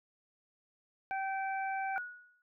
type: harmonic tone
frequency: 774 Hz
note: G5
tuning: 22 cents flat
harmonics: 1 / 2 / 3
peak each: -34 / -40 / -44 dBFS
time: 1.11-1.98 s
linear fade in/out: 0 ms
type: tone with exponential decay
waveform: sine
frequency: 1460 Hz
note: F#6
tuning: 24 cents flat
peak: -33 dBFS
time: 1.96-2.42 s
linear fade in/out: 1 ms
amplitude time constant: 100 ms
effects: none